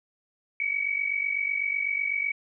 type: tone pair together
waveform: sine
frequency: 2234 / 2282 Hz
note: C#7 / C#7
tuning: +13 / +50 cents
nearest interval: unison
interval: 37 cents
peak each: -29 / -27 dBFS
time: 0.6-2.32 s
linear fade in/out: 2 ms
effects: none